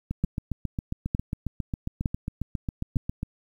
two click trains, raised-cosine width 5 ms, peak -12 / -16 dBFS, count 4 / 24, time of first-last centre 0.24-2.967 / 0.11-3.231 s, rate 1.1 / 7.37 Hz, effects 9-bit

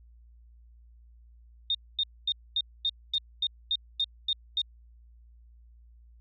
sine tone bursts, 3673 Hz, A#7, 26 cents flat, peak -24 dBFS, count 11, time 1.7-4.617 s, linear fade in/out 2 ms, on 47 ms, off 240 ms, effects added 58 Hz sine -52 dBFS peak until 6.2 s + AAC 48 kbps

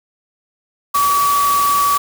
sine tone in noise, 1141 Hz, C#6, 50 cents sharp, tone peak -12 dBFS, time 0.94-1.98 s, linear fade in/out 10 ms, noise white, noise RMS -23 dBFS, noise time 0.94-1.98 s, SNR +8 dB, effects none

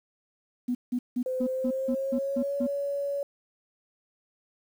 sine tone bursts, 246.7 Hz, B3, 2 cents flat, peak -24 dBFS, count 9, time 0.68-2.67 s, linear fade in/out 10 ms, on 70 ms, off 170 ms
sine tone with pitch glide, 514 to 563.8 Hz, C5 to C#5, -31 to +29 cents, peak -27 dBFS, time 1.26-3.23 s, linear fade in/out 2 ms, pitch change +160 cents, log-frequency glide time 1.42-2.57 s
effects tanh soft clip ceiling -17 dBFS + 9-bit

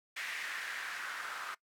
white noise with band-pass filter sweep, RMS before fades -41 dBFS, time 0.16-1.55 s, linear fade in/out 10 ms, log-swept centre 2000 to 1300 Hz, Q 3.2, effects noise-tail reverb RT60 0.1 s tail -21 dB re dry

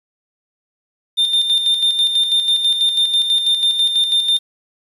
triangle tone with tremolo, 3608 Hz, A7, 43 cents sharp, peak -10 dBFS, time 1.17-4.39 s, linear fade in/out 20 ms, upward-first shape square, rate 6.1 Hz, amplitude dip 50%, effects resampled to 32000 Hz + 8-bit

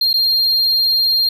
triangle tone with dropouts, 4205 Hz, C8, 8 cents sharp, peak -11 dBFS, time 0.01-1.29 s, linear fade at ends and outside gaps 5 ms, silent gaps 0.131-0.139 s, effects none

